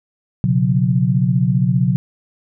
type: chord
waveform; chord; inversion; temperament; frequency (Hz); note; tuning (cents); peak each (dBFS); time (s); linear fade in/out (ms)
sine; B suspended second; none; equal with one note detuned; 123.47 / 138.59 / 180.88; B2 / C#3 / F#3; 0 / 0 / -39; -17; 0.44-1.96; 0
effects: none